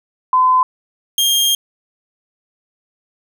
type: tone pair in turn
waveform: sine / sawtooth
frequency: 1020 / 3217 Hz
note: C6 / G7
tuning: -44 / +44 cents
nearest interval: octave + minor sixth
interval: 1988 cents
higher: second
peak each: -9 dBFS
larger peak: neither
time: 0.33-0.63 / 1.18-1.55 s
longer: second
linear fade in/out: 2 ms
effects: none